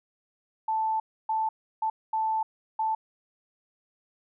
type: tone bursts at uneven times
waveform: sine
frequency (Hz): 880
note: A5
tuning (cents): 0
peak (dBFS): -24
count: 5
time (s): 0.68-1 / 1.29-1.49 / 1.82-1.9 / 2.13-2.43 / 2.79-2.95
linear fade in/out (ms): 5
effects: none

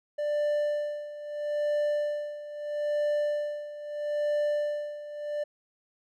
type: tone with tremolo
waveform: triangle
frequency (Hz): 591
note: D5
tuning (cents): +11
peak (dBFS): -22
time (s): 0.18-5.44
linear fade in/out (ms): 10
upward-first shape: sine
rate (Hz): 0.77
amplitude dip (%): 80
effects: none

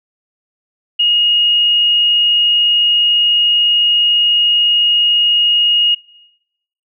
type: tone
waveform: sine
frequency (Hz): 2869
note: F7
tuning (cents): +46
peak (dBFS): -9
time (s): 0.99-5.95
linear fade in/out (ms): 10
effects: noise-tail reverb RT60 0.9 s tail -21 dB re dry

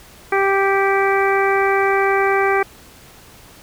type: harmonic tone with a mistuned harmonic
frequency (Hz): 391.9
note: G4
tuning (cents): 0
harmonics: 1 / 2 / 3 / 4 / 5 / 6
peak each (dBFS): -17 / -20 / -22 / -23 / -24 / -25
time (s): 0.32-2.63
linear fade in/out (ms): 5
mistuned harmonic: 6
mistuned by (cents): -25
effects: pink hiss -44 dBFS RMS until 3.62 s

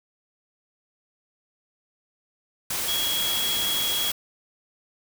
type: tone in noise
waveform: sine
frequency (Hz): 3322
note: G#7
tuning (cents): 0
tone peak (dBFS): -25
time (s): 2.88-4.11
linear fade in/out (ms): 5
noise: white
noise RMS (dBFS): -28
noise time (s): 2.7-4.12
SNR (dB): 0
effects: none

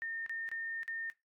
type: tone with dropouts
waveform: sine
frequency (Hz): 1821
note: A#6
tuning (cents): -41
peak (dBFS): -36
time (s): 0.02-1.1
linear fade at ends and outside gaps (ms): 0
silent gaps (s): 0.263-0.295 / 0.49-0.515 / 0.832-0.879
effects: noise-tail reverb RT60 0.2 s tail -18 dB re dry + AAC 64 kbps

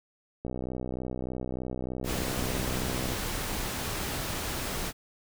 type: click train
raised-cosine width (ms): 2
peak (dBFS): -21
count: 171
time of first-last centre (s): 0.45-3.136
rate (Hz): 63.3
type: noise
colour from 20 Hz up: pink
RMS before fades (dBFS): -33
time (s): 2.04-4.93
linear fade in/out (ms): 50
effects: none

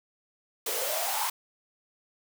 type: noise with high-pass filter sweep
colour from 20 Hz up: white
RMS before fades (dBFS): -30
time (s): 0.66-1.3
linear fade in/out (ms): 5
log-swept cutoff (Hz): 430 to 1000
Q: 8.5
effects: none

